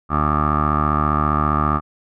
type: tone with low-pass filter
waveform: 15% pulse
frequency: 75 Hz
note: D2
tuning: 37 cents sharp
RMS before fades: -18 dBFS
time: 0.09-1.81 s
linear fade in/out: 50 ms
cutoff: 1200 Hz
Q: 9.4
effects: none